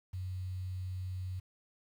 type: tone with quantisation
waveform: sine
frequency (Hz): 92.5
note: F#2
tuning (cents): 0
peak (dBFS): -36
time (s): 0.13-1.4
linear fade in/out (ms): 10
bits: 10
effects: none